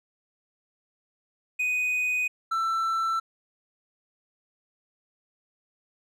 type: tone pair in turn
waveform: triangle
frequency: 2492 / 1334.7 Hz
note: D#7 / E6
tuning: +2 / +21 cents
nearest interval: major seventh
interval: 1081 cents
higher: first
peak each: -22 dBFS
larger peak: neither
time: 1.59-2.28 / 2.51-3.2 s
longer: neither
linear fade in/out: 10 ms
effects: none